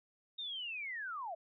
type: linear sweep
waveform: sine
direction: down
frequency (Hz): 3729 to 618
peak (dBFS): -39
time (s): 0.38-1.35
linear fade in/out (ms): 10
effects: none